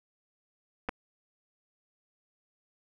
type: clicks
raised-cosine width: 0.5 ms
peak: -17 / -18 dBFS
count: 2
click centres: 0.888 / 0.892 s
effects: none